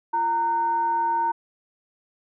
sine tone with frequency modulation, 922 Hz, A#5, 19 cents flat, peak -20 dBFS, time 0.13-1.32 s, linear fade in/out 10 ms, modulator 577 Hz, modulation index 0.29, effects none

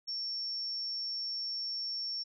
sine tone, 5460 Hz, F8, 40 cents flat, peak -34 dBFS, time 0.07-2.24 s, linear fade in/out 20 ms, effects none

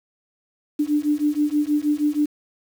sine beating tone pair, 293.7 / 300 Hz, D4 / D4, 0 / +37 cents, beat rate 6.3 Hz, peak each -21 dBFS, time 0.79-2.26 s, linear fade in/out 10 ms, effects 7-bit

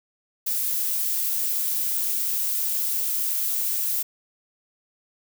violet noise, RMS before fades -25 dBFS, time 0.46-4.03 s, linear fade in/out 10 ms, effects none

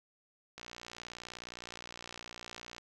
click train, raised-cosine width 0.2 ms, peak -27 dBFS, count 132, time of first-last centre 0.58-2.782 s, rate 59.5 Hz, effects none

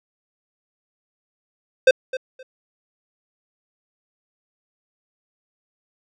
square tone with echo, 519 Hz, C5, 14 cents flat, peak -9 dBFS, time 1.87-1.91 s, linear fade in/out 5 ms, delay 260 ms, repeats 2, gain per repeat -15 dB, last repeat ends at 2.43 s, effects low-pass 4000 Hz 12 dB/octave

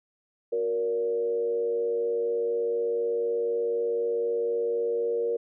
sine tone with frequency modulation, 468.1 Hz, A#4, 7 cents sharp, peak -24 dBFS, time 0.52-5.37 s, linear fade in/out 10 ms, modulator 104 Hz, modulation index 0.54, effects none

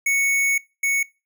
square tone pair in turn, 2217 / 2217 Hz, C#7 / C#7, 0 / 0 cents, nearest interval unison, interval 0 cents, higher neither, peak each -18 / -19 dBFS, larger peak first, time 0.06-0.58 / 0.83-1.03 s, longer first, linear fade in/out 5 ms, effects noise-tail reverb RT60 0.3 s tail -23 dB re dry

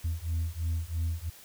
sine beating tone pair, 81 / 84 Hz, E2 / E2, -30 / +33 cents, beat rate 3 Hz, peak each -30 dBFS, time 0.04-1.3 s, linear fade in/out 10 ms, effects tanh soft clip ceiling -25 dBFS + white hiss -52 dBFS RMS until 1.44 s

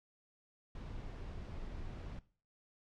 brown noise, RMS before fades -45 dBFS, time 0.75-2.19 s, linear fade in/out 2 ms, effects noise-tail reverb RT60 0.4 s tail -17 dB re dry + low-pass 5000 Hz 12 dB/octave

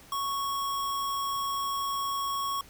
sine tone with sample-and-hold, 1108.7 Hz, C#6, in tune, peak -28 dBFS, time 0.12-2.61 s, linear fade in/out 2 ms, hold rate 4410 Hz, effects pink hiss -53 dBFS RMS until 2.69 s

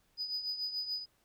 sine tone with tremolo, 4974 Hz, D#8, 1 cent flat, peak -30 dBFS, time 0.17-1.06 s, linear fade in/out 50 ms, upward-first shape triangle, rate 6.9 Hz, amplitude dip 75%, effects tanh soft clip ceiling -30 dBFS + pink hiss -72 dBFS RMS until 1.24 s

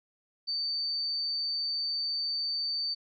sine tone, 4577 Hz, D8, 45 cents flat, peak -29 dBFS, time 0.47-2.95 s, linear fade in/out 20 ms, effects none

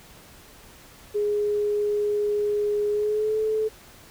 sine tone with pitch glide, 415.3 to 434.7 Hz, G#4 to A4, 0 to -21 cents, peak -21 dBFS, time 1.14-3.69 s, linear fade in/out 20 ms, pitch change +79 cents, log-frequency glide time 2.91-3.38 s, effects pink hiss -49 dBFS RMS until 4.1 s

